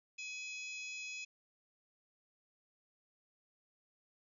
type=harmonic tone with a mistuned harmonic; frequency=844 Hz; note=G#5; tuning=28 cents sharp; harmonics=3 / 4 / 5 / 6 / 7 / 8; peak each=-43 / -54 / -57 / -55 / -58 / -53 dBFS; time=0.18-1.25 s; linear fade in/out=10 ms; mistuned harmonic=5; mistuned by=-48 cents; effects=none